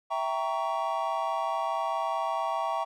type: chord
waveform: triangle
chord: E diminished seventh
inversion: none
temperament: equal with one note detuned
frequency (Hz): 659.3 / 784 / 932.3 / 1120.3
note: E5 / G5 / Bb5 / Db6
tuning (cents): 0 / 0 / 0 / +18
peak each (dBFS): -31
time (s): 0.1-2.85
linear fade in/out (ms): 20
effects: none